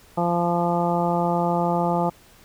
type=harmonic tone; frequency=172.8 Hz; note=F3; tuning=18 cents flat; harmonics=1 / 2 / 3 / 4 / 5 / 6 / 7; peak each=-24 / -28 / -27 / -26 / -25 / -36 / -32 dBFS; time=0.17-2.1 s; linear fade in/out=10 ms; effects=pink hiss -52 dBFS RMS until 2.44 s